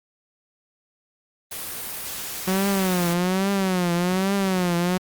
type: noise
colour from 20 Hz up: white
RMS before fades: -32 dBFS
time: 1.51-3.14 s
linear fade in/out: 10 ms
type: tone with vibrato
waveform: sawtooth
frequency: 184.9 Hz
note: F#3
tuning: 1 cent flat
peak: -16 dBFS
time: 2.47-4.98 s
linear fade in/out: 10 ms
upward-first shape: triangle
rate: 1.2 Hz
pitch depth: 140 cents each way
effects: Opus 32 kbps